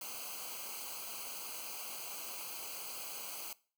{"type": "noise with comb filter", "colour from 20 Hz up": "white", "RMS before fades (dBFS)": -44, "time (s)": [0.01, 3.53], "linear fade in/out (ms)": 2, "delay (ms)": 0.55, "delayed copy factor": -1, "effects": ["noise-tail reverb RT60 0.4 s tail -21 dB re dry"]}